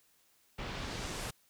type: noise with low-pass filter sweep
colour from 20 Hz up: pink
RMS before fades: -40 dBFS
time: 0.58-1.31 s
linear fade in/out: 10 ms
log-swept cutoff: 3000 to 11000 Hz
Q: 0.97
effects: white hiss -69 dBFS RMS until 1.49 s